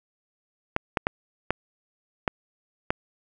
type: clicks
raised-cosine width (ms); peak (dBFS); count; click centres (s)
0.5; -7; 6; 0.764 / 0.972 / 1.069 / 1.506 / 2.278 / 2.905
effects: none